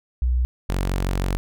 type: tone pair in turn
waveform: sine / sawtooth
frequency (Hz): 61.74 / 46.25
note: B1 / F#1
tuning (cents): 0 / 0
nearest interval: perfect fourth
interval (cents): 500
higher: first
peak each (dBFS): -17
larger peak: neither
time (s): 0.22-0.45 / 0.69-1.37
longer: second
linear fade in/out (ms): 0
effects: none